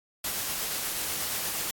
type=noise with tremolo; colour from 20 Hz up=white; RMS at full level=-30 dBFS; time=0.24-1.71 s; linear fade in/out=5 ms; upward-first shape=triangle; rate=8.3 Hz; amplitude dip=25%; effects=AAC 64 kbps